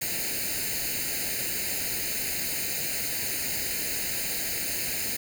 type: noise with comb filter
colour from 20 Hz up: white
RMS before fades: -30 dBFS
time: 0.01-5.17 s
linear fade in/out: 10 ms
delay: 0.44 ms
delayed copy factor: +0.85
effects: none